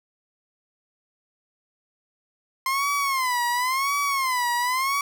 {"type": "tone with vibrato", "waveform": "30% pulse", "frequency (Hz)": 1046.5, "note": "C6", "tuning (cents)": 0, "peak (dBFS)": -19, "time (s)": [2.66, 5.01], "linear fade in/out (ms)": 2, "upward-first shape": "sine", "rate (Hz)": 0.94, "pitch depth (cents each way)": 150, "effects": []}